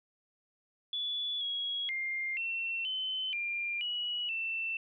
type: tone with pitch steps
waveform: sine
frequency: 3436 / 3319 / 2111 / 2706 / 3053 / 2392 / 2923 / 2676 Hz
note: A7 / G#7 / C7 / E7 / G7 / D7 / F#7 / E7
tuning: -42 / -2 / +15 / +45 / -46 / +31 / -22 / +25 cents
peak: -32 dBFS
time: 0.93-4.77 s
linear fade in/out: 2 ms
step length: 480 ms
effects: none